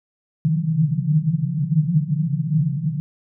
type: band-pass noise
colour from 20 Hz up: pink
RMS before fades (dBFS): -20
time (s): 0.45-3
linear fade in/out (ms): 0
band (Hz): 140 to 170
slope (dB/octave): 96
effects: none